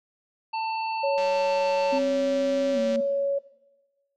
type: harmonic tone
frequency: 891 Hz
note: A5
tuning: 22 cents sharp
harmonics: 1 / 3 / 5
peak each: -26 / -36 / -40 dBFS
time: 0.53-1.99 s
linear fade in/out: 10 ms
type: tone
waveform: sine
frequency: 558 Hz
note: C#5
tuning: 11 cents sharp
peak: -22 dBFS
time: 1.03-3.39 s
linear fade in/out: 10 ms
type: click train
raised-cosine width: 0.2 ms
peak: -22 dBFS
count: 346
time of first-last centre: 1.18-2.958 s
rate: 194 Hz
type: tone with pitch glide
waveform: sine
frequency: 263.7 to 230.9 Hz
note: C4 to A#3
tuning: +14 to -16 cents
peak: -26 dBFS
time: 1.92-3.01 s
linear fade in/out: 10 ms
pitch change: -230 cents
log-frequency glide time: 2.73-2.79 s
effects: noise-tail reverb RT60 1.0 s tail -17 dB re dry + MP3 96 kbps